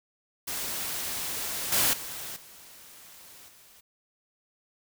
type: noise with level steps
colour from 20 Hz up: white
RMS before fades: -33 / -24 / -38 / -50 / -55 dBFS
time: 0.47-3.81 s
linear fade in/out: 10 ms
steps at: 1.72 / 1.93 / 2.36 / 3.48 s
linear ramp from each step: 5 ms
effects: none